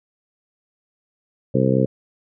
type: harmonic tone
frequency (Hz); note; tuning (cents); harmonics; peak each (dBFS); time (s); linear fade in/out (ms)
65.5; C2; +2; 2 / 3 / 4 / 5 / 6 / 7 / 8; -20 / -21 / -23 / -26 / -26 / -23 / -23; 1.54-1.86; 10
effects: none